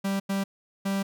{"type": "tone bursts at uneven times", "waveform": "45% pulse", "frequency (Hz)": 196, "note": "G3", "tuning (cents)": 0, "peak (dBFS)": -25, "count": 3, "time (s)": [[0.04, 0.2], [0.29, 0.44], [0.85, 1.03]], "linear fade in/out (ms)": 10, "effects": []}